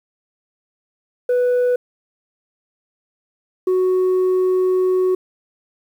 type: tone pair in turn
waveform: sine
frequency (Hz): 493.9 / 370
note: B4 / F#4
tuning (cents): 0 / 0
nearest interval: perfect fourth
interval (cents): 500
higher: first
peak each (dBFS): -11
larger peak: neither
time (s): 1.29-1.76 / 3.67-5.15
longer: second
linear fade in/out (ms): 5
effects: tanh soft clip ceiling -13 dBFS + 8-bit